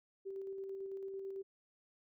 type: tone with tremolo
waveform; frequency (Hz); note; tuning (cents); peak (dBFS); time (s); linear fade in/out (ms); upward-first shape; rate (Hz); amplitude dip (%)
sine; 388.7; G4; -15; -40; 0.25-1.43; 20; square; 9; 25
effects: none